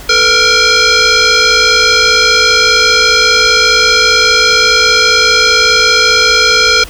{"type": "tone with frequency modulation", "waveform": "sine", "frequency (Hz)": 1369, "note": "F6", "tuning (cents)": -35, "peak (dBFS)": -5, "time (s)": [0.09, 6.84], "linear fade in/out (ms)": 5, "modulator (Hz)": 931, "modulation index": 4.5, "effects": ["added 50 Hz sine -30 dBFS peak until 6.89 s", "pink hiss -31 dBFS RMS until 6.89 s"]}